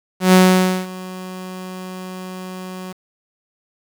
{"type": "tone with ADSR envelope", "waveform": "sawtooth", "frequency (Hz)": 185, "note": "F#3", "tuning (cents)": 0, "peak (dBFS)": -3, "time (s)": [0.2, 2.93], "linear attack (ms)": 130, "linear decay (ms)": 530, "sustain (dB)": -22, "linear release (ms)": 14, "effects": ["7-bit"]}